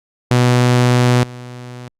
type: tone with level steps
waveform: sawtooth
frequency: 123.47 Hz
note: B2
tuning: in tune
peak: -6 / -26 dBFS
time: 0.31-1.88 s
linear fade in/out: 0 ms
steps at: 1.23 s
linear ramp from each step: 5 ms
effects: low-pass 9000 Hz 12 dB/octave + Opus 48 kbps